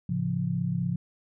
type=chord; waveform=sine; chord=A augmented; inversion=none; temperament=equal; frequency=110 / 138.59 / 174.61 Hz; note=A2 / C#3 / E#3; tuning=0 / 0 / 0 cents; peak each=-33 / -30 / -28 dBFS; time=0.09-0.96 s; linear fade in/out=5 ms; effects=none